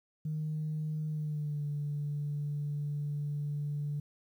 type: tone with pitch glide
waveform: sine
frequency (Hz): 154.2 to 146.22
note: D#3 to D3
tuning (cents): -15 to -7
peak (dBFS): -31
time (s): 0.25-4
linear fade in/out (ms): 5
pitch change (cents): -92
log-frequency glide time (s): 1.07-1.64
effects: tanh soft clip ceiling -28 dBFS + 11-bit